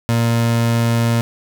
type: tone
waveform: 30% pulse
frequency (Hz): 116.54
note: A#2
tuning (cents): 0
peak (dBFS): -11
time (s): 0.09-1.21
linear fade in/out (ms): 0
effects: none